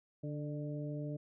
harmonic tone with a mistuned harmonic, 146.83 Hz, D3, in tune, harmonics 1 / 2 / 3 / 4, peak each -39 / -43 / -49 / -47 dBFS, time 0.23-1.17 s, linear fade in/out 10 ms, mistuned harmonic 4, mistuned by +30 cents, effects none

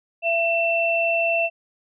sine tone pair together, 671 / 2684 Hz, E5 / E7, +31 / +31 cents, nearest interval 2 octaves, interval 2400 cents, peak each -21 dBFS, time 0.22-1.5 s, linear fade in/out 50 ms, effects none

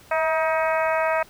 harmonic tone with a mistuned harmonic, 316.7 Hz, D#4, 31 cents sharp, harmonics 2 / 3 / 4 / 5 / 6 / 7 / 8, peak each -22 / -26 / -28 / -30 / -32 / -33 / -34 dBFS, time 0.11-1.23 s, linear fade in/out 5 ms, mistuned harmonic 2, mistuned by +28 cents, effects pink hiss -50 dBFS RMS until 1.29 s

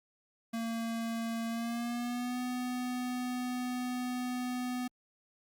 square tone with pitch glide, 228.6 to 249.3 Hz, A#3 to B3, -34 to +16 cents, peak -34 dBFS, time 0.53-4.88 s, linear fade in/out 10 ms, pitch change +150 cents, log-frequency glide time 1.48-2.39 s, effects Opus 48 kbps

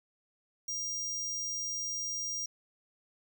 square tone, 5700 Hz, F8, 34 cents sharp, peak -34 dBFS, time 0.68-2.46 s, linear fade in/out 5 ms, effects 11-bit

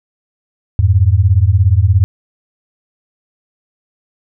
sine beating tone pair, 86.5 / 103.5 Hz, F2 / G#2, -16 / -5 cents, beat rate 17 Hz, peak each -10 dBFS, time 0.79-2.04 s, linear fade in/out 0 ms, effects none

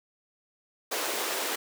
pink high-pass noise, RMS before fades -31 dBFS, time 0.91-1.56 s, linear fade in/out 10 ms, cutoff 350 Hz, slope 24 dB/octave, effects none

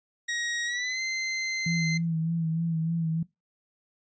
sawtooth tone with pitch glide, 1890 to 2073 Hz, A#6 to C7, +23 to -17 cents, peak -25 dBFS, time 0.28-1.98 s, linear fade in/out 10 ms, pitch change +160 cents, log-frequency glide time 0.65-1 s
sine tone with vibrato, 164.1 Hz, E3, 8 cents flat, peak -25 dBFS, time 1.66-3.23 s, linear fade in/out 5 ms, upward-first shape sine, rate 3.3 Hz, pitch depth 39 cents each way
effects noise-tail reverb RT60 0.2 s tail -21 dB re dry + resampled to 16000 Hz

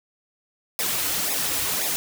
white noise with flanger, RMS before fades -25 dBFS, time 0.79-1.96 s, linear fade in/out 0 ms, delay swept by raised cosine 0.66 to 5.26 ms, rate 1.9 Hz, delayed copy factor -0.8, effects none

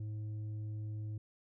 sine tone with tanh clipping, 106.8 Hz, G#2, 49 cents sharp, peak -39 dBFS, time 0-1.18 s, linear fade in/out 5 ms, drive 5 dB, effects none

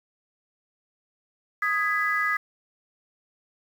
sine chord, G# minor, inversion second, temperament just, 1245.9 / 1661.2 / 1993.5 Hz, D#6 / G#6 / B6, +2 / 0 / +16 cents, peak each -26 dBFS, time 1.62-2.37 s, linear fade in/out 5 ms, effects tanh soft clip ceiling -13 dBFS + 8-bit

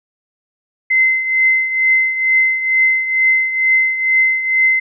sine tone with tremolo, 2062 Hz, C7, 26 cents flat, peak -8 dBFS, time 0.9-4.8 s, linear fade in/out 10 ms, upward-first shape triangle, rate 2.2 Hz, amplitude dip 70%, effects none

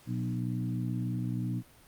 harmonic tone with a mistuned harmonic, 60.9 Hz, B1, 24 cents flat, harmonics 2 / 3 / 4 / 5, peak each -32 / -36 / -38 / -40 dBFS, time 0.06-1.63 s, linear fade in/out 50 ms, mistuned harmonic 4, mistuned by +17 cents, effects pink hiss -58 dBFS RMS until 1.87 s + Opus 48 kbps

